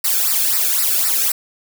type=noise with flanger; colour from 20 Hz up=blue; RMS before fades=-17 dBFS; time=0.04-1.32 s; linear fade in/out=5 ms; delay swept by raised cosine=0.3 to 1.05 ms; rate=3.9 Hz; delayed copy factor=-0.95; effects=none